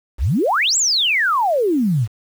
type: exponential two-way sweep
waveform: sine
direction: up then down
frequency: 46.62 to 7900 to 100 Hz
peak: -14 dBFS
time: 0.18-2.08 s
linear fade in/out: 50 ms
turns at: 0.77 s
effects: 7-bit